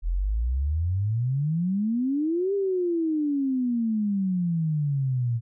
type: exponential two-way sweep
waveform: sine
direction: up then down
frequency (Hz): 40.12 to 404 to 114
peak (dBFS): -22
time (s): 0.02-5.41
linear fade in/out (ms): 50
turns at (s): 2.54
effects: none